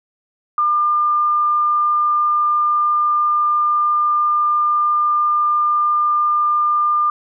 sine tone, 1201 Hz, D6, 38 cents sharp, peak -13 dBFS, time 0.58-7.1 s, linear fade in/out 2 ms, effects none

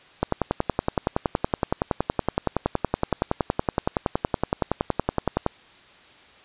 click train, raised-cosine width 1 ms, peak -6 dBFS, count 57, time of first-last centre 0.23-5.464 s, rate 10.7 Hz, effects white hiss -51 dBFS RMS until 6.44 s + resampled to 8000 Hz

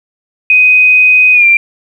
sine tone with pitch glide, 2504 to 2370 Hz, D#7 to D7, +10 to +15 cents, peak -3 dBFS, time 0.5-1.57 s, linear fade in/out 2 ms, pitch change -95 cents, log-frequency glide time 1.33-1.46 s, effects 7-bit

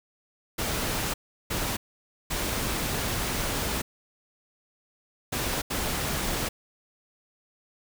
pink noise bursts at uneven times, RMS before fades -29 dBFS, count 5, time 0.58-1.14 / 1.5-1.77 / 2.3-3.82 / 5.32-5.62 / 5.7-6.49 s, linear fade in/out 10 ms, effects none

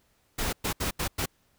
pink noise bursts at uneven times, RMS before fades -29 dBFS, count 5, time 0.38-0.53 / 0.64-0.73 / 0.8-0.91 / 0.99-1.08 / 1.18-1.26 s, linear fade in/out 10 ms, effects pink hiss -68 dBFS RMS until 1.58 s

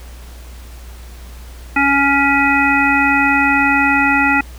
harmonic tone, 279.2 Hz, C#4, 13 cents sharp, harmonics 1 / 3 / 5 / 7 / 9, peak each -17 / -17 / -17 / -17 / -17 dBFS, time 1.76-4.41 s, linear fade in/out 5 ms, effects added 60 Hz sine -32 dBFS peak until 4.58 s + pink hiss -42 dBFS RMS until 4.58 s

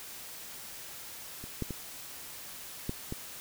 clicks, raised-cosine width 3 ms, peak -30 / -19 / -23 / -19 / -22 dBFS, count 5, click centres 1.44 / 1.623 / 1.707 / 2.894 / 3.124 s, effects white hiss -45 dBFS RMS until 3.4 s

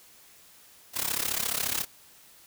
white noise with amplitude modulation, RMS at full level -26 dBFS, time 0.93-1.86 s, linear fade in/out 50 ms, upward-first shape sine, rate 34.3 Hz, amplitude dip 85%, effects white hiss -55 dBFS RMS until 2.46 s

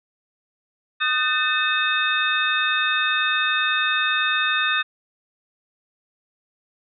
sine tone cluster, 1236 / 1523 / 1793 / 2572 / 3661 Hz, D#6 / F#6 / A6 / E7 / A#7, -12 / +50 / +32 / -43 / -32 cents, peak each -25 dBFS, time 1-4.83 s, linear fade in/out 20 ms, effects none

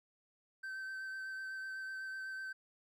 triangle tone with vibrato, 1546 Hz, G6, 24 cents flat, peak -39 dBFS, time 0.63-2.53 s, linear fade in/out 10 ms, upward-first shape sine, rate 8 Hz, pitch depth 13 cents each way, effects none

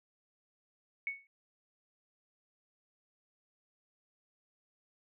sine tone with exponential decay, 2217 Hz, C#7, in tune, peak -30 dBFS, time 1.07-1.27 s, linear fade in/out 1 ms, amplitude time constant 43 ms, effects none

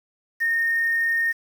sine tone with quantisation, 1838 Hz, A#6, 25 cents flat, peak -19 dBFS, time 0.4-1.33 s, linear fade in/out 20 ms, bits 7, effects none

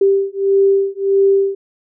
sine beating tone pair, 392 / 393.6 Hz, G4 / G4, 0 / +7 cents, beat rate 1.6 Hz, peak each -14 dBFS, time 0.01-1.55 s, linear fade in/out 5 ms, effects none

